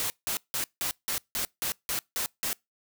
white noise bursts, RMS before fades -30 dBFS, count 10, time 0-2.53 s, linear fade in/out 0 ms, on 100 ms, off 170 ms, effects noise-tail reverb RT60 0.2 s tail -25 dB re dry

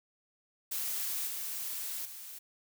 blue noise with level steps, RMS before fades -35 / -38 / -46 dBFS, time 0.71-2.39 s, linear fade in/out 10 ms, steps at 1.27 / 2.05 s, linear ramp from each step 5 ms, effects none

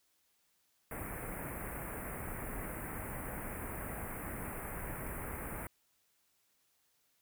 pink band-stop noise, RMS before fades -42 dBFS, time 0.91-5.67 s, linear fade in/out 2 ms, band 2300 to 9200 Hz, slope 48 dB/octave, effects white hiss -75 dBFS RMS until 7.21 s

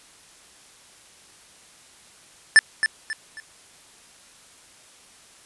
square tone with echo, 1760 Hz, A6, in tune, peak -9 dBFS, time 2.56-2.59 s, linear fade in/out 0 ms, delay 270 ms, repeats 3, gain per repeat -9 dB, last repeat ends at 3.4 s, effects white hiss -51 dBFS RMS until 5.45 s + resampled to 24000 Hz

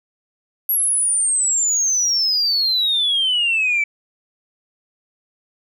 sine exponential sweep, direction down, 11660 to 2293 Hz, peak -14 dBFS, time 0.69-3.84 s, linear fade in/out 5 ms, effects tanh soft clip ceiling -12 dBFS

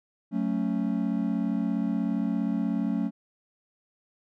triangle chord, F# minor, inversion none, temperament just, 185 / 222 / 277.5 Hz, F#3 / A3 / C#4, 0 / +16 / +2 cents, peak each -28 / -26 / -28 dBFS, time 0.31-3.11 s, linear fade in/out 50 ms, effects none

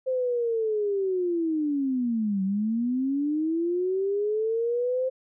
sine linear two-way sweep, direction down then up, 523.3 to 188.5 to 523.3 Hz, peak -23 dBFS, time 0.06-5.1 s, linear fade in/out 20 ms, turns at 2.43 s, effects none

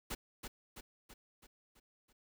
pink noise with echo, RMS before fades -40 dBFS, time 0.1-0.15 s, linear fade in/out 10 ms, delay 330 ms, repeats 6, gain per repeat -5 dB, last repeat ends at 2.13 s, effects none

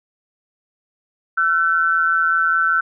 sine tone pair together, 1347.9 / 1513 Hz, E6 / F#6, +38 / +38 cents, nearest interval major second, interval 200 cents, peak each -17 dBFS, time 1.37-2.81 s, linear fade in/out 10 ms, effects none

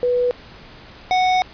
sine / square tone pair in turn, 491.9 / 739.4 Hz, B4 / F#5, -7 / -1 cents, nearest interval perfect fifth, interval 706 cents, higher second, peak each -15 dBFS, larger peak neither, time 0.03-0.31 / 1.11-1.42 s, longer second, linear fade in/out 0 ms, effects pink hiss -42 dBFS RMS until 1.53 s + resampled to 11025 Hz

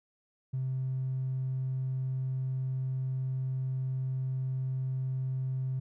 triangle tone with tanh clipping, 130.81 Hz, C3, in tune, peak -29 dBFS, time 0.53-5.8 s, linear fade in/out 10 ms, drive 1 dB, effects none

